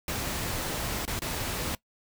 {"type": "noise with dropouts", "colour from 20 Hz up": "pink", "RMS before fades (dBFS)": -32, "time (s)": [0.08, 1.75], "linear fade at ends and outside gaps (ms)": 2, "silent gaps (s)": [[1.053, 1.077], [1.192, 1.219]], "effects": ["noise-tail reverb RT60 0.1 s tail -20 dB re dry"]}